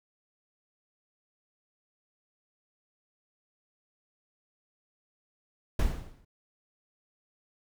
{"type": "noise with exponential decay", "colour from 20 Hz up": "brown", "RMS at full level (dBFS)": -22, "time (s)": [5.79, 6.25], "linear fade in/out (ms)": 5, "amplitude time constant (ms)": 100, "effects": []}